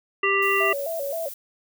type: harmonic tone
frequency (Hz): 394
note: G4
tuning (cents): +9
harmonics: 1 / 3 / 5 / 7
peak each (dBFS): -24 / -24 / -24 / -24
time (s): 0.23-0.73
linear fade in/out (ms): 5
type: noise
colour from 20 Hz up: violet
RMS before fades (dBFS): -37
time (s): 0.42-1.34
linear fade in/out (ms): 5
type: tone with vibrato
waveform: sine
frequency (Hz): 607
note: D#5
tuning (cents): -43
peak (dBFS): -26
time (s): 0.6-1.29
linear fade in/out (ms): 10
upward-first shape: square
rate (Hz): 3.8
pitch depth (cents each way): 140
effects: none